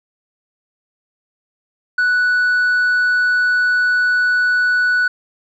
triangle tone with tanh clipping, 1480 Hz, F#6, in tune, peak -13 dBFS, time 1.98-5.08 s, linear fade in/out 5 ms, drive 7 dB, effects none

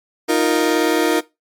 35% pulse chord, Eb suspended second, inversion none, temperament just, 311.1 / 350 / 466.7 Hz, Eb4 / F4 / Bb4, 0 / +4 / +2 cents, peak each -17 dBFS, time 0.28-1.21 s, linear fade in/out 20 ms, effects noise-tail reverb RT60 0.2 s tail -18 dB re dry + MP3 64 kbps

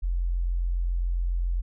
sine tone, 43.65 Hz, F1, in tune, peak -23 dBFS, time 0.02-1.62 s, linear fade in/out 20 ms, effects none

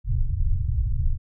pink low-pass noise, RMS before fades -22 dBFS, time 0.04-1.18 s, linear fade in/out 50 ms, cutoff 120 Hz, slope 48 dB/octave, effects none

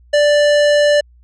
sine tone with hard clipping, 587.3 Hz, D5, in tune, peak -11 dBFS, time 0.13-1.01 s, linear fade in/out 10 ms, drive 17 dB, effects added 60 Hz sine -44 dBFS peak until 1.23 s + resampled to 22050 Hz

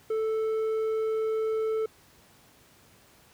square tone with low-pass filter, 439.9 Hz, A4, in tune, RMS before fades -28 dBFS, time 0.1-1.86 s, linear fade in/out 5 ms, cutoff 1000 Hz, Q 0.55, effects pink hiss -58 dBFS RMS until 3.33 s + high-pass 60 Hz 12 dB/octave

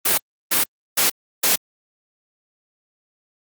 white noise bursts, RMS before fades -17 dBFS, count 4, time 0.05-1.56 s, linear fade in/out 10 ms, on 130 ms, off 330 ms, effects high-pass 150 Hz 12 dB/octave + Opus 32 kbps

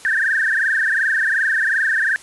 sine tone with frequency modulation, 1689 Hz, G#6, 29 cents sharp, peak -15 dBFS, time 0.05-2.16 s, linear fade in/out 0 ms, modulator 22.7 Hz, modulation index 6.9, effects white hiss -42 dBFS RMS until 2.22 s + resampled to 24000 Hz

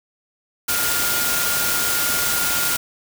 sine tone in noise, 1414 Hz, F6, 21 cents sharp, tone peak -26 dBFS, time 0.68-2.77 s, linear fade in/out 10 ms, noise white, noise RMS -21 dBFS, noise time 0.68-2.77 s, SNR -8 dB, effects none

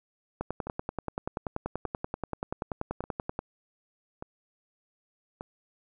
two click trains, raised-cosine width 1 ms, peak -23 / -17 dBFS, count 5 / 32, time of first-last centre 0.67-5.409 / 0.41-3.391 s, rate 0.844 / 10.4 Hz, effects none

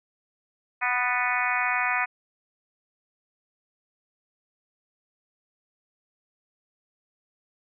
harmonic tone with a mistuned harmonic, 247 Hz, B3, in tune, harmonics 3 / 4 / 5 / 6 / 7 / 8 / 9 / 10, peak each -31 / -31 / -31 / -31 / -31 / -31 / -31 / -31 dBFS, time 0.81-2.06 s, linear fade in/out 20 ms, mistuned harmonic 7, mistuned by +31 cents, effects none

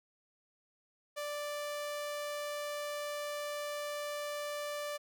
sawtooth tone, 587.3 Hz, D5, in tune, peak -33 dBFS, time 1.16-4.98 s, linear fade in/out 20 ms, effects none

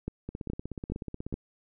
two click trains, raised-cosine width 3 ms, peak -23 / -19 dBFS, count 18 / 4, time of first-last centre 0.29-1.327 / 0.08-1.341 s, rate 16.4 / 2.38 Hz, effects none

